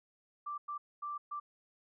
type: tone bursts at uneven times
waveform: sine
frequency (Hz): 1174.7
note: D6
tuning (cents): 0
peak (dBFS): -37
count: 4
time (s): 0.46-0.58 / 0.68-0.78 / 1.02-1.18 / 1.31-1.4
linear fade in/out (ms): 10
effects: none